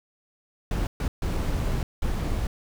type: noise bursts at uneven times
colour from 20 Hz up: brown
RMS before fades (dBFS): -26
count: 4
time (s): 0.71-0.87 / 1-1.08 / 1.22-1.83 / 2.02-2.47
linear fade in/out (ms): 2
effects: none